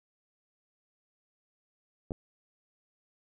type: clicks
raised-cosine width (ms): 2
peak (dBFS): -23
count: 2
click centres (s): 2.108 / 2.119
effects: none